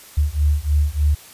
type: beating tone pair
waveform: sine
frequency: 72.3 / 75.6 Hz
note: D2 / D#2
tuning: -27 / -49 cents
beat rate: 3.3 Hz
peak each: -18 dBFS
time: 0.17-1.15 s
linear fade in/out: 10 ms
effects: white hiss -43 dBFS RMS until 1.33 s + resampled to 32000 Hz